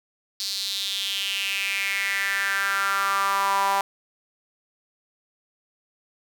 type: tone with high-pass filter sweep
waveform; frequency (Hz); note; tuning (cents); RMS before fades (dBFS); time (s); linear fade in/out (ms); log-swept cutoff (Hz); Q
sawtooth; 197.1; G3; +10; -25; 0.4-3.81; 0; 4500 to 880; 4.9
effects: none